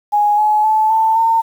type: tone with pitch steps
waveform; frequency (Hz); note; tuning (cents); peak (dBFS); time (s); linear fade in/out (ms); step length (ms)
sine; 830.6 / 849 / 867.9 / 887.1 / 906.8; G#5 / G#5 / A5 / A5 / A#5; 0 / +38 / -24 / +14 / -48; -10; 0.12-1.42; 20; 260
effects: 7-bit